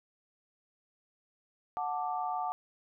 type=chord; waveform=sine; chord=D major; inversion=first; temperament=just; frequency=734.2 / 881 / 1174.7 Hz; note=F#5 / A5 / D6; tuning=-14 / +2 / 0 cents; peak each=-34 / -36 / -38 dBFS; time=1.77-2.52 s; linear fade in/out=0 ms; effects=none